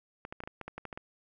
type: clicks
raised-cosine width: 0.5 ms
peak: -25 dBFS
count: 11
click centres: 0.251 / 0.325 / 0.404 / 0.437 / 0.475 / 0.613 / 0.68 / 0.78 / 0.853 / 0.928 / 0.975 s
effects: none